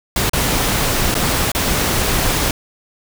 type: noise with dropouts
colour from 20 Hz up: pink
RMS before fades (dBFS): -17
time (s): 0.16-2.51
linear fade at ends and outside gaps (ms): 2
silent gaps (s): 0.296-0.333 / 1.143-1.151 / 1.518-1.549
effects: none